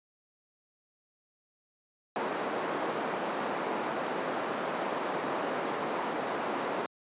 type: band-pass noise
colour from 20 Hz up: white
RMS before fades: -33 dBFS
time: 2.16-6.86 s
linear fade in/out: 0 ms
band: 230 to 920 Hz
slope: 12 dB/octave
effects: high-pass 150 Hz 12 dB/octave + resampled to 8000 Hz